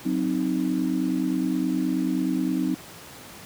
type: chord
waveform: sine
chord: C diminished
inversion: second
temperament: equal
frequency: 185 / 261.6 / 311.1 Hz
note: Gb3 / C4 / Eb4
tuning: 0 / 0 / 0 cents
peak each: -28 / -25 / -26 dBFS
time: 0.05-2.75 s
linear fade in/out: 10 ms
effects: pink hiss -43 dBFS RMS until 3.45 s + high-pass 100 Hz 12 dB/octave